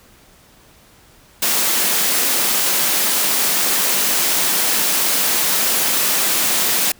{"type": "high-pass noise", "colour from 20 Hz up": "white", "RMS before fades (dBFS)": -17, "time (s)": [1.42, 6.92], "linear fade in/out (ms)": 5, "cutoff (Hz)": 160, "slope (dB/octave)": 48, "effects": ["pink hiss -49 dBFS RMS until 6.99 s"]}